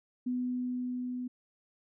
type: tone with level ramp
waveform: sine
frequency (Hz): 249.3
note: B3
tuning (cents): +16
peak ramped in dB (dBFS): -29 to -34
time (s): 0.26-1.28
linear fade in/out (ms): 10
effects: none